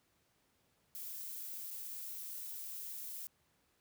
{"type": "noise with dropouts", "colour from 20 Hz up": "violet", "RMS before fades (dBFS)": -45, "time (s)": [0.95, 3.27], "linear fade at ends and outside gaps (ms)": 0, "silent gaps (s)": [1.707, 1.711], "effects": ["pink hiss -75 dBFS RMS until 3.8 s", "high-pass 60 Hz 12 dB/octave"]}